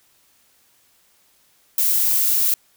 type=noise; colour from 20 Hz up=violet; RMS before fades=-18 dBFS; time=1.78-2.54 s; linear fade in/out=2 ms; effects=white hiss -59 dBFS RMS until 2.76 s